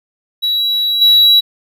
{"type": "tone with level steps", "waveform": "triangle", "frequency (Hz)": 3901, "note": "B7", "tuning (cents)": -22, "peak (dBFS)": [-11, -4], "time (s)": [0.42, 1.41], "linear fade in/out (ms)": 20, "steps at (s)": 1.01, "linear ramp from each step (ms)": 10, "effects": []}